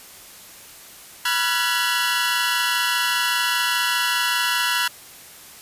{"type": "tone cluster", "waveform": "20% pulse", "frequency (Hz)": [979, 1367, 1481, 1682], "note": ["B5", "F6", "F#6", "G#6"], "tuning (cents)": [-15, -37, 1, 22], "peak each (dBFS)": -20, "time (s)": [1.25, 4.88], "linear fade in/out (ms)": 5, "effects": ["white hiss -43 dBFS RMS until 5.61 s", "resampled to 32000 Hz"]}